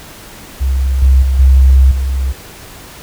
sine tone with level steps, 66.1 Hz, C2, 18 cents sharp, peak -10 / -4 / -9 / -3 / -12 dBFS, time 0.6-2.33 s, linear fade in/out 20 ms, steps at 1.02 / 1.22 / 1.39 / 1.91 s, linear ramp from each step 5 ms, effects pink hiss -34 dBFS RMS until 3.02 s

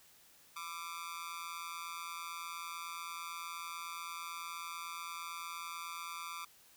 sawtooth tone with amplitude modulation, 1179 Hz, D6, 6 cents sharp, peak -34 dBFS, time 0.56-6.45 s, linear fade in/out 5 ms, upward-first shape sine, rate 169 Hz, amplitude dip 100%, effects white hiss -63 dBFS RMS until 6.76 s

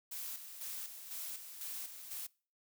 blue noise with tremolo, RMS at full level -43 dBFS, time 0.11-2.27 s, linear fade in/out 10 ms, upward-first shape square, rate 2 Hz, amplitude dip 55%, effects noise-tail reverb RT60 0.4 s tail -24 dB re dry

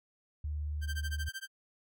sine tone with vibrato, 74.6 Hz, D2, 28 cents sharp, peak -33 dBFS, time 0.44-1.29 s, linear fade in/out 5 ms, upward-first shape sine, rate 18 Hz, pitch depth 8 cents each way
sawtooth tone with tremolo, 1568 Hz, G6, in tune, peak -33 dBFS, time 0.81-1.48 s, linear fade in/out 50 ms, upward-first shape sine, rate 13 Hz, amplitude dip 100%
effects none

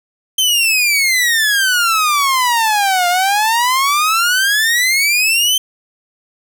sawtooth exponential two-way sweep, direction down then up, 3129 to 698.5 to 3129 Hz, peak -8 dBFS, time 0.38-5.58 s, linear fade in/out 5 ms, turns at 3.08 s, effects none

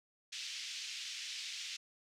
pink band-pass noise, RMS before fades -44 dBFS, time 0.32-1.77 s, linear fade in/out 10 ms, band 2500 to 6200 Hz, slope 24 dB/octave, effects none

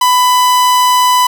45% pulse tone, 997 Hz, B5, 16 cents sharp, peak -7 dBFS, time 0.01-1.27 s, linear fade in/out 5 ms, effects none

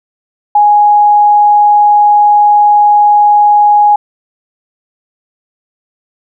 sine tone, 830.6 Hz, G#5, in tune, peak -3 dBFS, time 0.55-3.96 s, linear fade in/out 5 ms, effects none

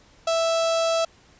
sawtooth tone with notch filter, 659.3 Hz, E5, in tune, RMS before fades -22 dBFS, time 0.27-1.05 s, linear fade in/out 5 ms, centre 1900 Hz, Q 1.6, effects pink hiss -55 dBFS RMS until 1.39 s + resampled to 16000 Hz

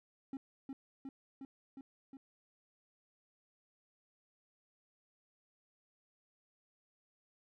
triangle tone with echo, 270 Hz, C#4, 45 cents flat, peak -37 dBFS, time 0.33-0.37 s, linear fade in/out 2 ms, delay 360 ms, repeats 5, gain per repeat -2 dB, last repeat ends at 2.17 s, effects none

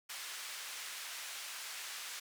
pink band-pass noise, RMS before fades -45 dBFS, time 0.09-2.2 s, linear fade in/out 10 ms, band 1600 to 12000 Hz, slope 12 dB/octave, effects none

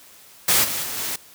white noise with level steps, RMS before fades -17 / -26 / -29 / -27 dBFS, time 0.48-1.16 s, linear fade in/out 5 ms, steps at 0.63 / 0.82 / 0.97 s, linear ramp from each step 20 ms, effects white hiss -48 dBFS RMS until 1.34 s + high-pass 60 Hz 12 dB/octave

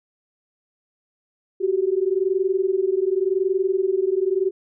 sine tone pair together, 370 / 390.9 Hz, F#4 / G4, 0 / -5 cents, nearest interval minor second, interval 95 cents, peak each -21 dBFS, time 1.6-4.51 s, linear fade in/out 20 ms, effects none

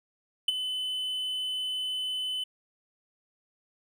triangle tone with ADSR envelope, 3022 Hz, F#7, 36 cents sharp, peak -17 dBFS, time 0.48-2.44 s, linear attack 5 ms, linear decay 20 ms, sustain -11 dB, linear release 7 ms, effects none

